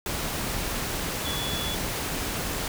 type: tone in noise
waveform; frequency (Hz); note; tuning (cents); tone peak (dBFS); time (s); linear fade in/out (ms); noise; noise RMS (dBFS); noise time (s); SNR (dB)
sine; 3419; G#7; +50; -32; 1.25-1.75; 2; pink; -30; 0.06-2.68; -5
effects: none